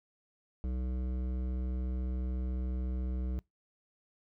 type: tone with hard clipping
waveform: sine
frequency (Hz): 63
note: B1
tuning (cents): +35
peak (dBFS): -34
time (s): 0.64-3.39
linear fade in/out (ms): 0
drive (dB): 13
effects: noise-tail reverb RT60 0.2 s tail -25 dB re dry